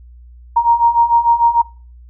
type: beating tone pair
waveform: sine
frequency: 932.3 / 939 Hz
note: A#5 / A#5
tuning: 0 / +12 cents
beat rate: 6.7 Hz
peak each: -14 / -11 dBFS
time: 0.56-1.62 s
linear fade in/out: 10 ms
effects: noise-tail reverb RT60 0.4 s tail -23 dB re dry + added 60 Hz sine -37 dBFS peak until 2.09 s